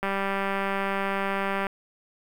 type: click train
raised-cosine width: 0.5 ms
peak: -13 dBFS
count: 322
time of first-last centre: 0.03-1.668 s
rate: 196 Hz
effects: 7-bit